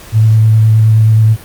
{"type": "tone with vibrato", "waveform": "sine", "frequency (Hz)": 110, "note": "A2", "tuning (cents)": 0, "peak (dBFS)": -4, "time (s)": [0.12, 1.37], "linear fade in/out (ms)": 50, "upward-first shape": "square", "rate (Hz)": 9.5, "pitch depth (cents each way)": 12, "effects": ["pink hiss -34 dBFS RMS until 1.44 s", "Opus 48 kbps"]}